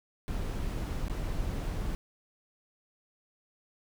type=noise with dropouts; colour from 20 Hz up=brown; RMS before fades=-33 dBFS; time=0.28-1.95 s; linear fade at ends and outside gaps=0 ms; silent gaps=1.082-1.098 s; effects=none